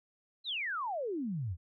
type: exponential sweep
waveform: sine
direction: down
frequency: 4186 to 77.78 Hz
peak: -33 dBFS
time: 0.44-1.57 s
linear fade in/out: 50 ms
effects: none